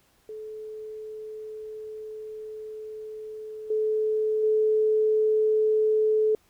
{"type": "tone with level steps", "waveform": "sine", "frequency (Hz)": 432.3, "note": "A4", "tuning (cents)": -31, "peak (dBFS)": [-35, -22, -19], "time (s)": [0.29, 6.35], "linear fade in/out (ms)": 2, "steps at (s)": [3.7, 4.43], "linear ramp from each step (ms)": 5, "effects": ["pink hiss -64 dBFS RMS until 6.49 s"]}